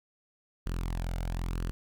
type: tone with flanger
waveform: sawtooth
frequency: 42.99 Hz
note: F1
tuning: 27 cents flat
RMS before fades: -33 dBFS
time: 0.66-1.71 s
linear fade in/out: 0 ms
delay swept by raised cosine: 0.66 to 1.39 ms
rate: 1 Hz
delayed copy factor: +0.55
effects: none